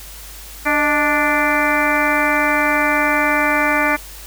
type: harmonic tone with a mistuned harmonic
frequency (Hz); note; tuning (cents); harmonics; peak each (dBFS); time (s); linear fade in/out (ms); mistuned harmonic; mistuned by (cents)
293.7; D4; 0; 1 / 2 / 3 / 4 / 5 / 6 / 7 / 8; -22 / -22 / -22 / -22 / -22 / -22 / -22 / -22; 0.65-3.97; 20; 2; +65
effects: added 50 Hz sine -37 dBFS peak until 4.26 s + white hiss -37 dBFS RMS until 4.26 s